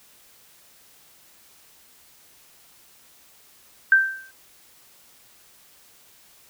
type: tone with exponential decay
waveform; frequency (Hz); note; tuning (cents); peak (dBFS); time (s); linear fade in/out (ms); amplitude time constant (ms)
sine; 1564; G6; -4; -9; 3.92-4.31; 2; 84
effects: white hiss -54 dBFS RMS until 6.49 s